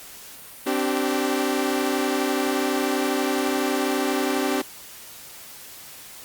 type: chord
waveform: sawtooth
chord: C suspended second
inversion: none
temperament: equal with one note detuned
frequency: 261.6 / 293.7 / 386.8 Hz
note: C4 / D4 / G4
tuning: 0 / 0 / -23 cents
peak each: -22 dBFS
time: 0.66-4.62 s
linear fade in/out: 10 ms
effects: white hiss -42 dBFS RMS until 6.24 s + Opus 48 kbps